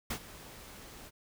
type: noise with ADSR envelope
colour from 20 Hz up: pink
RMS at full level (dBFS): -34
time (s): 0.1-1.11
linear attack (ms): 7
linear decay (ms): 78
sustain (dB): -16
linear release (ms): 37
effects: none